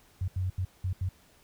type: tone bursts at uneven times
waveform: sine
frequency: 92.5 Hz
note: F#2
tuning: in tune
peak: -27 dBFS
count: 5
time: 0.21-0.28 / 0.36-0.5 / 0.58-0.65 / 0.84-0.93 / 1.01-1.09 s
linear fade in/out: 5 ms
effects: pink hiss -61 dBFS RMS until 1.43 s